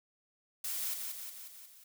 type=noise with echo; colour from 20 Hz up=blue; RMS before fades=-37 dBFS; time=0.64-0.94 s; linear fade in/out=5 ms; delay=180 ms; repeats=5; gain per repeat=-4 dB; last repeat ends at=1.84 s; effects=none